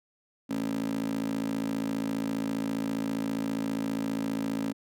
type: tone with high-pass filter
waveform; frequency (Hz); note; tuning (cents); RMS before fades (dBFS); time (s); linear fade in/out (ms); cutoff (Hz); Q
15% pulse; 54.9; A1; -3; -31; 0.49-4.73; 20; 260; 5.6
effects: none